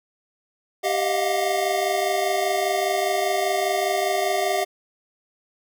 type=tone cluster; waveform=square; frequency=391.8 / 623 / 697 / 722 Hz; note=G4 / D#5 / F5 / F#5; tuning=-1 / +2 / -4 / -43 cents; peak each=-27 dBFS; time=0.83-4.65 s; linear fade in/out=20 ms; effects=none